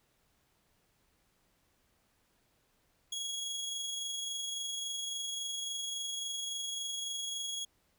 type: tone with amplitude modulation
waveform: 25% pulse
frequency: 3322 Hz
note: G#7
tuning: in tune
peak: -31 dBFS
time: 3.12-7.65 s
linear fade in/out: 5 ms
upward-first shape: sine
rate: 23.6 Hz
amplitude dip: 30%
effects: pink hiss -73 dBFS RMS until 7.98 s